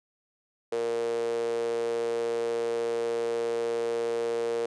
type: tone with high-pass filter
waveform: sawtooth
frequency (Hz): 116.54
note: A#2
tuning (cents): 0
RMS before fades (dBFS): -29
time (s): 0.72-4.66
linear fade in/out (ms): 5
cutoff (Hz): 450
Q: 9.3
effects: resampled to 22050 Hz